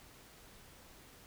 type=silence; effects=pink hiss -58 dBFS RMS until 1.26 s